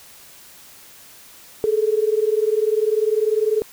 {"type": "tone pair together", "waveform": "sine", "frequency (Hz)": [421.5, 441.6], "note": ["G#4", "A4"], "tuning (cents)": [26, 6], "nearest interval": "minor second", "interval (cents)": 80, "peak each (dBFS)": -19, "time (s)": [1.64, 3.62], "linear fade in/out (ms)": 0, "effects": ["white hiss -45 dBFS RMS until 3.72 s"]}